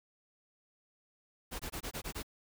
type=noise bursts; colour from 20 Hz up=pink; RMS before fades=-40 dBFS; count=7; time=1.51-2.231 s; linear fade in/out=20 ms; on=85 ms; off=21 ms; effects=none